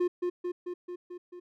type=tone with echo; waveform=triangle; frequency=355.5 Hz; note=F4; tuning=31 cents sharp; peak=-22 dBFS; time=0-0.08 s; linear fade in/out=10 ms; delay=220 ms; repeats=6; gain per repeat=-3 dB; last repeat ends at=1.4 s; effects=none